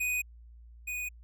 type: tone pair in turn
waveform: square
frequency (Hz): 2489 / 2478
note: D#7 / D#7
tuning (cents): 0 / -8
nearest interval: unison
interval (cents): 8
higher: first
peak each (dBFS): -29 / -34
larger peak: first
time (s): 0-0.22 / 0.87-1.09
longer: neither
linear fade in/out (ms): 10
effects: added 58 Hz sine -49 dBFS peak until 1.23 s

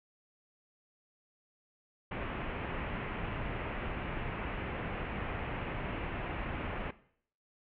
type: low-pass noise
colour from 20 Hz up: pink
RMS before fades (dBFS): -38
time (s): 2.11-6.91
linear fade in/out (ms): 5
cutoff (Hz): 2800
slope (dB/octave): 48
effects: noise-tail reverb RT60 0.6 s tail -17 dB re dry

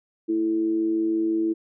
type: tone with amplitude modulation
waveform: sine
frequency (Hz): 329.6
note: E4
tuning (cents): 0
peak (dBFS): -18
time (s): 0.28-1.54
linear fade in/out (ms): 20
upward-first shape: sine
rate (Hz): 106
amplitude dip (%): 50
effects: none

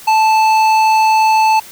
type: tone with tanh clipping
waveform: sine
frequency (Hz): 877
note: A5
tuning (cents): -6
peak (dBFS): -10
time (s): 0.07-1.6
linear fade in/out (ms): 10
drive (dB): 13
effects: white hiss -36 dBFS RMS until 1.71 s

